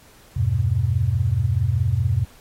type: chord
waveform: sine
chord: E minor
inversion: none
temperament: just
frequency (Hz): 82.41 / 98.89 / 123.61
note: E2 / G2 / B2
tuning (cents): 0 / +16 / +2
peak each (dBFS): -24 / -21 / -21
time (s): 0.36-2.25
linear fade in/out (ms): 10
effects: pink hiss -51 dBFS RMS until 2.4 s + AAC 48 kbps